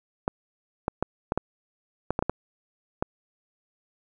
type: clicks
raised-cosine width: 1 ms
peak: -10 dBFS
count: 10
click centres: 0.279 / 0.881 / 1.026 / 1.321 / 1.376 / 2.106 / 2.191 / 2.225 / 2.296 / 3.025 s
effects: none